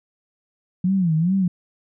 sine tone with vibrato, 174.61 Hz, F3, in tune, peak -16 dBFS, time 0.84-1.48 s, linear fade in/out 5 ms, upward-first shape sine, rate 2.4 Hz, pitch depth 190 cents each way, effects none

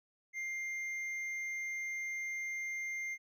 triangle tone with hard clipping, 2100 Hz, C7, 6 cents sharp, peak -38 dBFS, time 0.33-3.18 s, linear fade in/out 50 ms, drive 8 dB, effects none

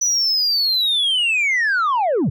sine linear sweep, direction down, 5980 to 98 Hz, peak -13 dBFS, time 0.01-2.3 s, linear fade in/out 10 ms, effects tanh soft clip ceiling -14 dBFS

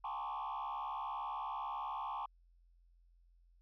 sine tone with frequency modulation, 970 Hz, B5, 31 cents flat, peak -36 dBFS, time 0.04-2.26 s, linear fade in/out 5 ms, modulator 69 Hz, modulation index 2.7, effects tanh soft clip ceiling -37 dBFS + added 43 Hz sine -64 dBFS peak until 3.61 s

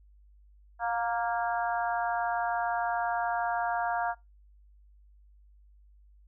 harmonic tone with a mistuned harmonic, 233.1 Hz, A#3, in tune, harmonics 3 / 4 / 5 / 6 / 7, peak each -30 / -33 / -40 / -37 / -38 dBFS, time 0.79-4.15 s, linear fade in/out 50 ms, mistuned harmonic 3, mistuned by +16 cents, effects noise-tail reverb RT60 0.2 s tail -21 dB re dry + added 50 Hz sine -55 dBFS peak until 6.27 s

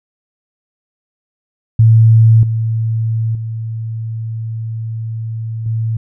sine tone with level steps, 112.5 Hz, A2, 39 cents sharp, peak -4 / -13 / -19 / -14 dBFS, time 1.79-5.97 s, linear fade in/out 5 ms, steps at 2.43 / 3.35 / 5.66 s, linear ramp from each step 2 ms, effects none

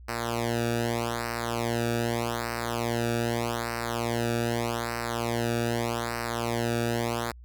sawtooth tone with flanger, 117.4 Hz, A#2, 13 cents sharp, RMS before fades -29 dBFS, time 0.08-7.32 s, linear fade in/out 10 ms, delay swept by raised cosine 0.29 to 0.97 ms, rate 0.82 Hz, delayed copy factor -1, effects added 60 Hz sine -44 dBFS peak until 7.44 s

